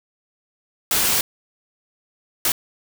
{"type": "noise bursts at uneven times", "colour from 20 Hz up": "white", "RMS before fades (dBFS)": -19, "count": 2, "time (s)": [[0.91, 1.21], [2.45, 2.52]], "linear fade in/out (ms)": 2, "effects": []}